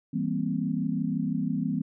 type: chord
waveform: sine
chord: C dominant seventh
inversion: first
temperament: just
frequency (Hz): 163.52 / 196.22 / 235.5 / 261.6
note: E3 / G3 / Bb3 / C4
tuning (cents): -14 / +2 / +18 / 0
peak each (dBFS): -31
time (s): 0.13-1.82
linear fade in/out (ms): 10
effects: none